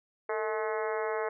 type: harmonic tone with a mistuned harmonic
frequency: 214.2 Hz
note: A3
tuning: 46 cents flat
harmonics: 2 / 3 / 4 / 5 / 6 / 7 / 8 / 9 / 10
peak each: -32 / -36 / -38 / -40 / -42 / -43 / -44 / -45 / -46 dBFS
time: 0.29-1.29 s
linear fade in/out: 5 ms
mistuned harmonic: 2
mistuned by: +64 cents
effects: none